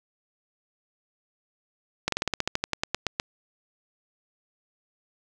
slowing click train, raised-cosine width 0.2 ms, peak -7 dBFS, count 15, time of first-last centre 2.08-3.199 s, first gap 43 ms, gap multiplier 1.09, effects none

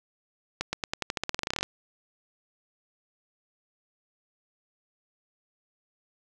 accelerating click train, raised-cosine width 0.2 ms, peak -11 dBFS, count 19, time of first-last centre 0.61-1.63 s, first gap 120 ms, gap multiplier 0.9, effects none

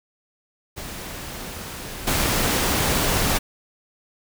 pink noise with level steps, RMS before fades -34 / -21 dBFS, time 0.76-3.39 s, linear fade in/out 20 ms, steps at 2.07 s, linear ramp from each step 5 ms, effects none

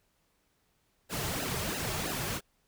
pink noise with flanger, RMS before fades -34 dBFS, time 1.09-2.41 s, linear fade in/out 50 ms, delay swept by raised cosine 0.87 to 4.17 ms, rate 3 Hz, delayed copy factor -1, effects pink hiss -73 dBFS RMS until 2.67 s

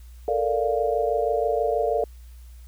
sine chord, Bb major seventh, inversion third, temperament equal, 440 / 466.2 / 587.3 / 698.5 Hz, A4 / Bb4 / D5 / F5, 0 / 0 / 0 / 0 cents, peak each -26 dBFS, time 0.28-2.04 s, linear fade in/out 2 ms, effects added 60 Hz sine -41 dBFS peak until 2.67 s + white hiss -59 dBFS RMS until 2.67 s

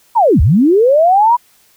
sine linear two-way sweep, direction down then up, 990 to 57.9 to 990 Hz, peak -6 dBFS, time 0.15-1.37 s, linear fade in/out 20 ms, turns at 0.41 s, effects white hiss -51 dBFS RMS until 1.76 s

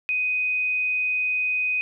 sine tone, 2500 Hz, D#7, 8 cents sharp, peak -21 dBFS, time 0.09-1.81 s, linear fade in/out 0 ms, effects none

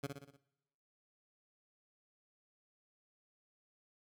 15% pulse tone with echo, 140 Hz, C#3, 18 cents sharp, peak -30 dBFS, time 0.03-0.07 s, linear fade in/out 10 ms, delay 60 ms, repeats 5, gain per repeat -5 dB, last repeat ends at 0.37 s, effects noise-tail reverb RT60 0.9 s tail -20 dB re dry

